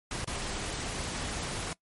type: noise with dropouts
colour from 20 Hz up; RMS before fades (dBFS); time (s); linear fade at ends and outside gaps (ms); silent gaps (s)
pink; -35; 0.11-1.73; 2; 0.246-0.274
effects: noise-tail reverb RT60 0.1 s tail -21 dB re dry + MP3 48 kbps